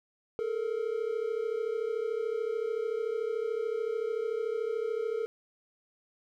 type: tone pair together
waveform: triangle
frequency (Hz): 428.7 / 462.3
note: A4 / A#4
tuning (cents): -45 / -14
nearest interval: minor second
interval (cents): 131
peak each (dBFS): -31 / -30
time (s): 0.39-5.26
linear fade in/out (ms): 0
effects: none

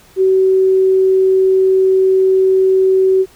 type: tone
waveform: sine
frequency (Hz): 379.1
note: F#4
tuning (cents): +42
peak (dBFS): -8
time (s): 0.16-3.26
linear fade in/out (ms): 50
effects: pink hiss -46 dBFS RMS until 3.35 s

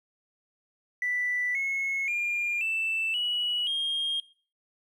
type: tone with pitch steps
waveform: triangle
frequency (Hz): 1977 / 2181 / 2406 / 2654 / 2928 / 3230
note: B6 / C#7 / D7 / E7 / F#7 / G#7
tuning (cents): +1 / -29 / +41 / +11 / -19 / -49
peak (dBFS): -23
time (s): 1.02-4.2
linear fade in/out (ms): 2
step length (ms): 530
effects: noise-tail reverb RT60 0.4 s tail -21 dB re dry + tanh soft clip ceiling -23 dBFS

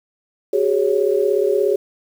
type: chord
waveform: sine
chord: F# suspended second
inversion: none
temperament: equal with one note detuned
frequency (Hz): 378.4 / 415.3 / 554.4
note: F#4 / G#4 / C#5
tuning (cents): +39 / 0 / 0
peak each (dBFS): -19 / -17 / -21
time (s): 0.53-1.76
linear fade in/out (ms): 5
effects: 7-bit

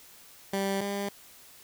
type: tone pair in turn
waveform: 15% pulse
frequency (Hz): 196 / 200.5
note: G3 / G3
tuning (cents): 0 / +39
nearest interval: unison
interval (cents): 39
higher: second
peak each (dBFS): -21 / -24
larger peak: first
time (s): 0.53-0.81 / 0.81-1.09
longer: neither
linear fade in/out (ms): 5
effects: white hiss -53 dBFS RMS until 1.63 s

